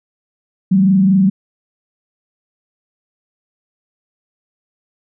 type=tone with frequency modulation; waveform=sine; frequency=191.4 Hz; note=G3; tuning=41 cents flat; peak=-8 dBFS; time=0.71-1.3 s; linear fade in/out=10 ms; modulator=24.4 Hz; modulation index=0.53; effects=none